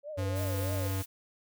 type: tone with vibrato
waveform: sine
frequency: 554.4 Hz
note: C#5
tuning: in tune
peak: -37 dBFS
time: 0.03-0.92 s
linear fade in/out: 50 ms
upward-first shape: triangle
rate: 3.2 Hz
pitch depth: 220 cents each way
type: tone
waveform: square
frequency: 95.9 Hz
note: G2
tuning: 37 cents flat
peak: -31 dBFS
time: 0.17-1.03 s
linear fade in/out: 20 ms
type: noise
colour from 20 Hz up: blue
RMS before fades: -43 dBFS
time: 0.35-1.06 s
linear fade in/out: 20 ms
effects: none